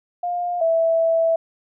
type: tone pair in turn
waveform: sine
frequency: 706 / 657.8 Hz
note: F5 / E5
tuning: +19 / -4 cents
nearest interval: minor second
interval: 123 cents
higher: first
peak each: -21 / -15 dBFS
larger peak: second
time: 0.23-0.61 / 0.61-1.36 s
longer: second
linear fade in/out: 5 ms
effects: none